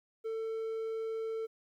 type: tone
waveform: triangle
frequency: 446.5 Hz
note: A4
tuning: 25 cents sharp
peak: -32 dBFS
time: 0.24-1.47 s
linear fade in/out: 20 ms
effects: 12-bit